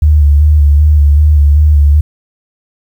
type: tone with vibrato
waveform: sine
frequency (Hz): 74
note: D2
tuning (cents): +14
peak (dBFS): -3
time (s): 0.02-2.01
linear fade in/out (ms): 5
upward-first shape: square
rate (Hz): 2.6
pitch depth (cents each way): 37
effects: 7-bit